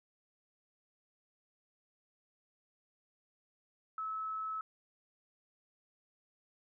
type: tone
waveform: sine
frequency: 1298 Hz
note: E6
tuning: 27 cents flat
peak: -36 dBFS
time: 3.98-4.61 s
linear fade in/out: 2 ms
effects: none